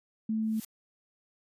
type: tone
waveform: sine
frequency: 219.7 Hz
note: A3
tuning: 2 cents flat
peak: -27 dBFS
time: 0.29-0.6 s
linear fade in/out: 5 ms
type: noise with exponential growth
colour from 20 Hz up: blue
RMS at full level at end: -38 dBFS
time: 0.42-0.65 s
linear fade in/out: 5 ms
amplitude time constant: 49 ms
effects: resampled to 32000 Hz